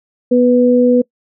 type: tone pair together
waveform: sine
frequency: 245.9 / 493.9 Hz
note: B3 / B4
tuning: -7 / 0 cents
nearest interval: octave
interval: 1207 cents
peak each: -10 dBFS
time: 0.31-1.02 s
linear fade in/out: 10 ms
effects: noise-tail reverb RT60 0.1 s tail -24 dB re dry